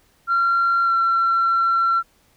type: tone with pitch glide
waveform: sine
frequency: 1374 to 1356.7 Hz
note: F6 to E6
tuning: -29 to +49 cents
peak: -14 dBFS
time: 0.27-2.03 s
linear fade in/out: 50 ms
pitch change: -22 cents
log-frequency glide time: 0.84-0.92 s
effects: tanh soft clip ceiling -12 dBFS + pink hiss -59 dBFS RMS until 2.36 s